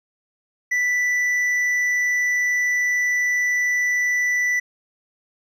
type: tone with hard clipping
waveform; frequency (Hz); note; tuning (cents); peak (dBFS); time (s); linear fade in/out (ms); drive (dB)
triangle; 1975.5; B6; 0; -19; 0.71-4.6; 10; 7
effects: none